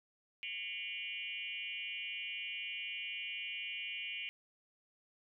sine tone with frequency modulation, 2600 Hz, E7, 24 cents flat, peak -39 dBFS, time 0.43-4.29 s, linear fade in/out 0 ms, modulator 188 Hz, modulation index 2.3, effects none

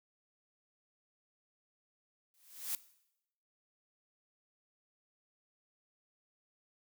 blue noise with exponential growth, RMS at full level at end -34 dBFS, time 2.34-2.75 s, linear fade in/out 1 ms, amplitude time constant 89 ms, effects noise-tail reverb RT60 0.8 s tail -18 dB re dry

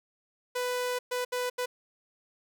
sawtooth tone bursts at uneven times, 496.3 Hz, B4, 8 cents sharp, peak -25 dBFS, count 4, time 0.55-0.99 / 1.11-1.25 / 1.32-1.5 / 1.58-1.66 s, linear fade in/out 10 ms, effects none

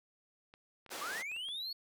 clicks, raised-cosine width 0.3 ms, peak -39 dBFS, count 8, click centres 0.539 / 0.863 / 0.893 / 0.956 / 1.118 / 1.316 / 1.364 / 1.487 s
pink band-pass noise, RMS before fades -44 dBFS, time 0.9-1.23 s, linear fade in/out 20 ms, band 440 to 13000 Hz, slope 12 dB/octave
triangle linear sweep, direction up, 1094 to 4435 Hz, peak -37 dBFS, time 1.01-1.73 s, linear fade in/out 5 ms
effects none

